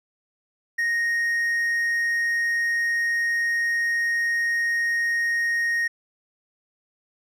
triangle tone, 1864.7 Hz, A#6, in tune, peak -19 dBFS, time 0.78-5.88 s, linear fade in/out 10 ms, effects none

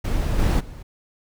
brown noise with level steps, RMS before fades -22 / -18 / -37 dBFS, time 0.04-0.83 s, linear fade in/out 10 ms, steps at 0.38 / 0.59 s, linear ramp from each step 20 ms, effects none

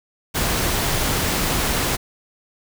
pink noise, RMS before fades -21 dBFS, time 0.34-1.97 s, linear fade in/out 20 ms, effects none

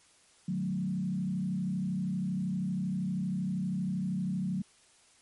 sine tone with frequency modulation, 185 Hz, F#3, in tune, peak -29 dBFS, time 0.48-4.62 s, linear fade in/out 5 ms, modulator 32.7 Hz, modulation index 0.96, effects white hiss -62 dBFS RMS until 5.21 s + MP3 48 kbps

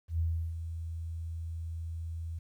sine tone with ADSR envelope, 82.41 Hz, E2, in tune, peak -26 dBFS, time 0.08-2.39 s, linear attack 110 ms, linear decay 340 ms, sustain -9 dB, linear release 8 ms, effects 11-bit

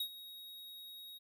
square tone with ADSR envelope, 3778 Hz, A#7, 22 cents sharp, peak -34 dBFS, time 0-1.19 s, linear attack 5 ms, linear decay 76 ms, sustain -15 dB, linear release 23 ms, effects none

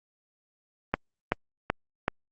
click train, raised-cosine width 0.5 ms, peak -8 dBFS, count 4, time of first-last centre 0.94-2.081 s, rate 2.63 Hz, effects Opus 32 kbps

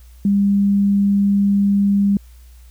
sine tone, 200.3 Hz, G3, 38 cents sharp, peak -12 dBFS, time 0.25-2.17 s, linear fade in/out 2 ms, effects added 60 Hz sine -40 dBFS peak until 2.7 s + white hiss -55 dBFS RMS until 2.7 s

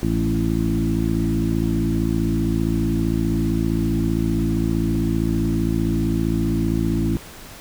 harmonic tone with a mistuned harmonic, 55.3 Hz, A1, 9 cents sharp, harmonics 1 / 2 / 3 / 4 / 5 / 6, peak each -25 / -25 / -25 / -25 / -25 / -25 dBFS, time 0.03-7.17 s, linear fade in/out 0 ms, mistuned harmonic 3, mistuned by +20 cents, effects pink hiss -40 dBFS RMS until 7.6 s

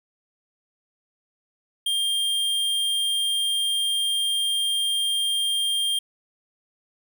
square tone, 3200 Hz, G7, 35 cents sharp, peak -22 dBFS, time 1.86-5.99 s, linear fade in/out 5 ms, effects none

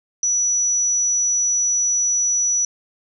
sine tone, 5900 Hz, F#8, 6 cents flat, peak -16 dBFS, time 0.23-2.65 s, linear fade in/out 2 ms, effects none

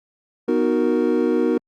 triangle chord, B major seventh, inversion none, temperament equal, 246.9 / 311.1 / 370 / 466.2 Hz, B3 / D#4 / F#4 / A#4, 0 / 0 / 0 / 0 cents, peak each -20 dBFS, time 0.48-1.58 s, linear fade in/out 5 ms, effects Opus 48 kbps

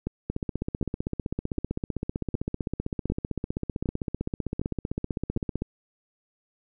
two click trains, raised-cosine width 3 ms, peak -15 / -15 dBFS, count 84 / 8, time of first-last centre 0.3-5.621 / 0.07-5.373 s, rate 15.6 / 1.32 Hz, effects none

